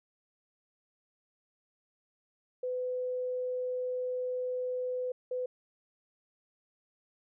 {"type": "tone bursts at uneven times", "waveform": "sine", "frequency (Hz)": 503, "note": "B4", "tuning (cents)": 32, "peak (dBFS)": -31, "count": 2, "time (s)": [[2.63, 5.12], [5.31, 5.46]], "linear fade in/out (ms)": 5, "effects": []}